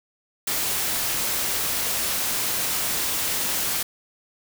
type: noise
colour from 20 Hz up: white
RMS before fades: -25 dBFS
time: 0.47-3.83 s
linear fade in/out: 5 ms
effects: none